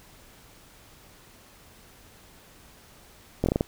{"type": "slowing click train", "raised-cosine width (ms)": 2, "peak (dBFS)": -9, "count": 6, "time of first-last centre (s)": [3.44, 3.609], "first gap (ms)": 21, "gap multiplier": 1.24, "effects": ["pink hiss -53 dBFS RMS until 3.67 s"]}